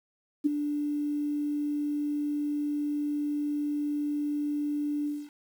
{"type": "tone with ADSR envelope", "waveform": "sine", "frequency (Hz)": 293.7, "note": "D4", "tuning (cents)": 0, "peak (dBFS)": -18, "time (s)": [0.44, 5.3], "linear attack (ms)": 22, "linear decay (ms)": 15, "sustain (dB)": -9, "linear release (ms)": 240, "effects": ["9-bit"]}